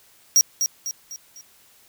square tone with echo, 5680 Hz, F8, 28 cents sharp, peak -12 dBFS, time 0.36-0.41 s, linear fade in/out 0 ms, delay 250 ms, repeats 4, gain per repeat -7 dB, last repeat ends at 1.41 s, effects white hiss -55 dBFS RMS until 1.88 s

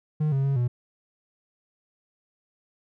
triangle tone with pitch steps, 152.8 / 136 / 137.9 / 122 Hz, D#3 / C#3 / C#3 / B2, -31 / -33 / -9 / -21 cents, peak -19 dBFS, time 0.2-0.68 s, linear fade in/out 10 ms, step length 120 ms, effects none

